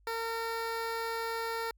15% pulse tone with notch filter, 456.4 Hz, A#4, 37 cents flat, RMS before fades -35 dBFS, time 0.07-1.71 s, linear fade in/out 2 ms, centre 8200 Hz, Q 1.8, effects added 50 Hz sine -61 dBFS peak until 1.77 s

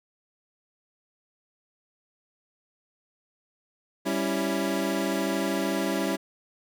25% pulse chord, C# diminished, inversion second, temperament equal, 196 / 277.2 / 329.6 Hz, G3 / C#4 / E4, 0 / 0 / 0 cents, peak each -26 dBFS, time 4.05-6.17 s, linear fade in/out 20 ms, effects none

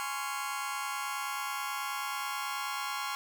sawtooth chord, Db major seventh, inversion second, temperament just, 831.5 / 1039.4 / 1108.7 / 1385.9 Hz, Ab5 / C6 / Db6 / F6, +2 / -12 / 0 / -14 cents, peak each -36 / -36 / -34 / -36 dBFS, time 0-3.15 s, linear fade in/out 0 ms, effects none

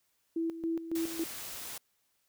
sine tone with tremolo, 329.6 Hz, E4, in tune, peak -29 dBFS, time 0.36-1.24 s, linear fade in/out 5 ms, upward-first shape square, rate 3.6 Hz, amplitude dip 70%
white noise, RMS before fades -42 dBFS, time 0.95-1.78 s, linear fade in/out 5 ms
effects white hiss -75 dBFS RMS until 2.28 s

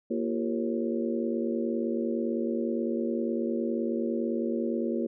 harmonic tone with a mistuned harmonic, 78 Hz, D#2, 5 cents sharp, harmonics 3 / 4 / 5 / 6 / 7, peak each -30 / -32 / -34 / -36 / -37 dBFS, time 0.1-5.07 s, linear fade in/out 10 ms, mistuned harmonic 4, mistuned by +150 cents, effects none

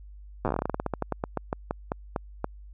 slowing click train, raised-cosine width 1 ms, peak -13 dBFS, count 26, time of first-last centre 0.45-2.444 s, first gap 8 ms, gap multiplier 1.16, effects added 50 Hz sine -43 dBFS peak until 2.73 s

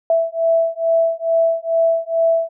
sine beating tone pair, 659.3 / 661.6 Hz, E5 / E5, 0 / +6 cents, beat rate 2.3 Hz, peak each -17 dBFS, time 0.1-2.49 s, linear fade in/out 2 ms, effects none

